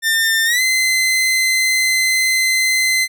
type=tone with pitch glide; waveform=sawtooth; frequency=1801 to 2057 Hz; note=A6 to C7; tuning=+40 to -30 cents; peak=-10 dBFS; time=0.02-3.08 s; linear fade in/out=50 ms; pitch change=+230 cents; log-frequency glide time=0.45-0.62 s; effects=none